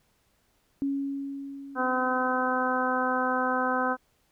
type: tone with exponential decay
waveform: sine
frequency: 277.2 Hz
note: C#4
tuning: in tune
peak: -24 dBFS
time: 0.82-3.17 s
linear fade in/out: 0 ms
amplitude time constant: 510 ms
type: harmonic tone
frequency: 255.1 Hz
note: C4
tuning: 44 cents flat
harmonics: 1 / 2 / 3 / 4 / 5 / 6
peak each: -31 / -31 / -31 / -31 / -31 / -31 dBFS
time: 1.75-3.97 s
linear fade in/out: 50 ms
effects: pink hiss -69 dBFS RMS until 4.31 s